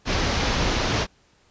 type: low-pass noise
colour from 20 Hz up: pink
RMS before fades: -23 dBFS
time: 0.05-1.07 s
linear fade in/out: 50 ms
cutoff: 6200 Hz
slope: 48 dB/octave
effects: pink hiss -60 dBFS RMS until 1.5 s + resampled to 16000 Hz